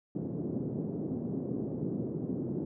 white band-pass noise, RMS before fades -35 dBFS, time 0.15-2.65 s, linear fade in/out 5 ms, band 120 to 360 Hz, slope 24 dB/octave, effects none

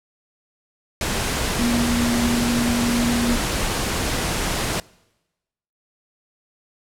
sine tone in noise, 238.3 Hz, A#3, 38 cents sharp, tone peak -19 dBFS, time 1.59-3.36 s, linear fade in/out 2 ms, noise pink, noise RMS -23 dBFS, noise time 1.01-4.8 s, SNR +1 dB, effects noise-tail reverb RT60 1.0 s tail -24 dB re dry + low-pass 11000 Hz 12 dB/octave

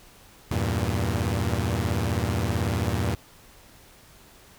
sawtooth chord, E diminished, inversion none, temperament equal, 82.41 / 98 / 116.54 Hz, E2 / G2 / Bb2, 0 / 0 / 0 cents, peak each -24 dBFS, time 0.51-3.15 s, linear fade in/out 5 ms, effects pink hiss -52 dBFS RMS until 4.58 s

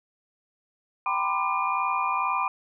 sine tone cluster, 780 / 957 / 1019 / 1188 / 2420 Hz, G5 / A#5 / C6 / D6 / D#7, -9 / +45 / -46 / +20 / -49 cents, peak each -32 / -32 / -27 / -28 / -33 dBFS, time 1.06-2.48 s, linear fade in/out 2 ms, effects none

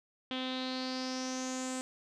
sawtooth tone with low-pass filter sweep, 257.8 Hz, C4, 26 cents flat, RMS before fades -37 dBFS, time 0.31-1.81 s, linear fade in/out 0 ms, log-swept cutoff 3300 to 8000 Hz, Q 6.1, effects none

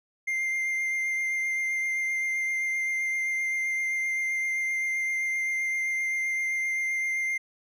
triangle tone with vibrato, 2100 Hz, C7, 6 cents sharp, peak -24 dBFS, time 0.27-7.38 s, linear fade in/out 10 ms, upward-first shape triangle, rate 7.7 Hz, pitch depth 13 cents each way, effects none

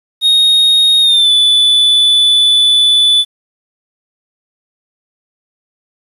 triangle tone with pitch glide, 3729 to 3479 Hz, A#7 to A7, 0 to -20 cents, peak -5 dBFS, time 0.21-3.25 s, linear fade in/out 50 ms, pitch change -120 cents, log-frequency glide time 1.01-1.31 s, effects resampled to 32000 Hz + 7-bit

